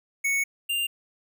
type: tone pair in turn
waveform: square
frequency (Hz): 2217 / 2793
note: C#7 / F7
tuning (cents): 0 / -1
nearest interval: major third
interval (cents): 399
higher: second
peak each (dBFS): -23 / -25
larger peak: first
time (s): 0.24-0.44 / 0.69-0.87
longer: first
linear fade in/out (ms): 10
effects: none